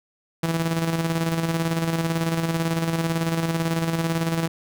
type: tone with tremolo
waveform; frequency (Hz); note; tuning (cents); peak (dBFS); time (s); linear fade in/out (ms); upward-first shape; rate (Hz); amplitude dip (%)
sawtooth; 164.81; E3; 0; -16; 0.43-4.48; 5; square; 18; 45
effects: none